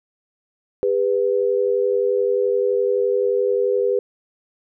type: tone pair together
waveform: sine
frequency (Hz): 402.3 / 493.9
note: G4 / B4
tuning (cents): +45 / 0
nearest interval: major third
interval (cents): 355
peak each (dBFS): -19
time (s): 0.83-3.99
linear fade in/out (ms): 0
effects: none